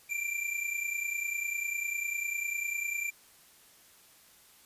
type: tone pair together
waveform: square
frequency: 2340 / 2370 Hz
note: D7 / D7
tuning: -7 / +15 cents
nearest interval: unison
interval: 22 cents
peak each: -37 / -34 dBFS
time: 0.09-3.11 s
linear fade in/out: 20 ms
effects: white hiss -59 dBFS RMS until 4.65 s + resampled to 32000 Hz